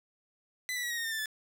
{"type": "tone with pitch steps", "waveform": "sawtooth", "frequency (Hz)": [2004, 1963.9, 1924.6, 1886.1, 1848.3, 1811.3, 1775.1, 1739.6], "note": ["B6", "B6", "B6", "A#6", "A#6", "A6", "A6", "A6"], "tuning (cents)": [25, -10, -45, 20, -15, 50, 15, -20], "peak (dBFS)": -29, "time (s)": [0.69, 1.258], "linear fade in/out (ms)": 0, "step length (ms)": 71, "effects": []}